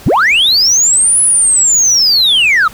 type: linear two-way sweep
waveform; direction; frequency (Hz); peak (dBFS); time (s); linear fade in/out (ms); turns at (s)
sine; up then down; 55.4 to 10220 to 1206; -4; 0.06-2.68; 5; 1.21
effects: tanh soft clip ceiling -5 dBFS + pink hiss -35 dBFS RMS until 2.73 s